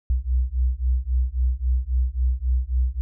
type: beating tone pair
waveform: sine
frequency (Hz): 61 / 64.7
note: B1 / C2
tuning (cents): -21 / -19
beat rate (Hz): 3.7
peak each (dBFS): -22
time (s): 0.1-3.01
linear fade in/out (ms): 0
effects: none